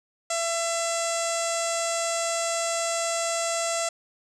sawtooth tone with low-pass filter, 671 Hz, E5, 31 cents sharp, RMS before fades -27 dBFS, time 0.3-3.89 s, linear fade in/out 5 ms, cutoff 7600 Hz, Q 5.9, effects none

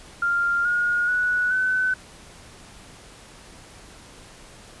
sine tone with pitch steps, 1396 / 1433.6 / 1472.2 / 1511.8 Hz, F6 / F6 / F#6 / F#6, -1 / +45 / -9 / +37 cents, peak -19 dBFS, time 0.22-1.94 s, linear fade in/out 5 ms, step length 430 ms, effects pink hiss -46 dBFS RMS until 4.8 s + resampled to 24000 Hz

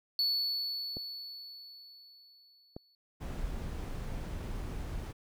triangle tone with exponential decay, 4435 Hz, C#8, in tune, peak -25 dBFS, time 0.19-2.95 s, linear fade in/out 1 ms, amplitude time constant 600 ms
clicks, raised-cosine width 2 ms, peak -28 dBFS, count 2, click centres 0.969 / 2.765 s
brown noise, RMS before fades -38 dBFS, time 3.2-5.13 s, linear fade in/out 20 ms
effects none

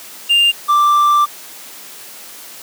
triangle tone pair in turn, 2800 / 1177.3 Hz, F7 / D6, +4 / +4 cents, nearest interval octave + minor third, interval 1500 cents, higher first, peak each -7 dBFS, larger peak neither, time 0.29-0.52 / 0.68-1.26 s, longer second, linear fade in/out 20 ms, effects white hiss -35 dBFS RMS until 2.62 s + high-pass 200 Hz 12 dB/octave

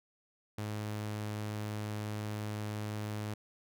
sawtooth tone, 105.8 Hz, G#2, 33 cents sharp, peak -32 dBFS, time 0.58-3.34 s, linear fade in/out 5 ms, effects none

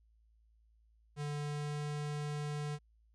square tone with pitch glide, 146.83 to 147.85 Hz, D3 to D3, 0 to +12 cents, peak -37 dBFS, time 1.16-2.79 s, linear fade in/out 50 ms, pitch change +12 cents, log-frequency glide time 1.34-1.81 s, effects added 55 Hz sine -65 dBFS peak until 3.14 s + resampled to 22050 Hz

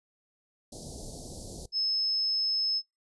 pink band-stop noise, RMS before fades -42 dBFS, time 0.72-1.66 s, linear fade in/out 5 ms, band 740 to 4200 Hz, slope 48 dB/octave
sine tone, 5200 Hz, E8, 24 cents flat, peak -26 dBFS, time 1.72-2.82 s, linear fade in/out 50 ms
effects noise-tail reverb RT60 0.2 s tail -23 dB re dry + resampled to 24000 Hz

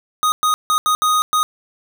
square tone bursts at uneven times, 1244.5 Hz, D#6, in tune, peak -14 dBFS, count 6, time 0.23-0.32 / 0.43-0.54 / 0.7-0.78 / 0.86-0.95 / 1.02-1.22 / 1.33-1.43 s, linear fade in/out 0 ms, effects none

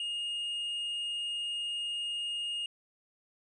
triangle tone, 2848 Hz, F7, 33 cents sharp, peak -31 dBFS, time 0-2.66 s, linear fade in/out 2 ms, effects resampled to 24000 Hz

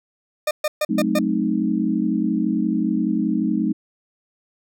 40% pulse tone bursts, 607 Hz, D#5, 43 cents flat, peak -17 dBFS, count 5, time 0.47-1.19 s, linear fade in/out 5 ms, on 40 ms, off 130 ms
sine chord, F# diminished seventh, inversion none, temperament equal with one note detuned, 185 / 216.6 / 261.6 / 311.1 Hz, F#3 / A3 / C4 / Eb4, 0 / -27 / 0 / 0 cents, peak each -25 / -22 / -25 / -23 dBFS, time 0.89-3.73 s, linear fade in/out 10 ms
effects none

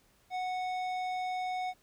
triangle tone with tanh clipping, 737 Hz, F#5, 7 cents flat, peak -34 dBFS, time 0.3-1.74 s, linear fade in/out 50 ms, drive 17 dB, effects pink hiss -67 dBFS RMS until 1.82 s

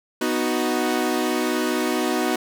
sawtooth chord, B major, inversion none, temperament equal, 246.9 / 311.1 / 370 Hz, B3 / D#4 / F#4, 0 / 0 / 0 cents, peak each -21 dBFS, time 0.21-2.36 s, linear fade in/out 5 ms, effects none

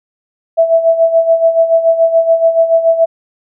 sine tone with tremolo, 659.3 Hz, E5, in tune, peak -4 dBFS, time 0.57-3.06 s, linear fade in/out 20 ms, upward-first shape sine, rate 7 Hz, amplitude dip 70%, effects none

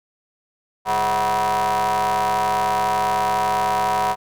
40% pulse ring-modulated tone, 110 Hz, A2, in tune, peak -14 dBFS, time 0.85-4.16 s, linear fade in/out 50 ms, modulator 858 Hz, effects none

